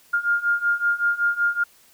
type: beating tone pair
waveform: sine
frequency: 1407 / 1412.3 Hz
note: F6 / F6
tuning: +12 / +19 cents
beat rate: 5.3 Hz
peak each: -23 / -21 dBFS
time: 0.13-1.64 s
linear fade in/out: 10 ms
effects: white hiss -55 dBFS RMS until 1.93 s